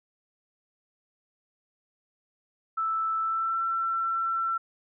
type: tone with pitch glide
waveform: sine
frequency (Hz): 1318.5 to 1345.4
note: E6 to E6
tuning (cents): 0 to +35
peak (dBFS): -25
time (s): 2.77-4.58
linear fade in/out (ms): 10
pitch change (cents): +35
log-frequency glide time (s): 3.2-3.61
effects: none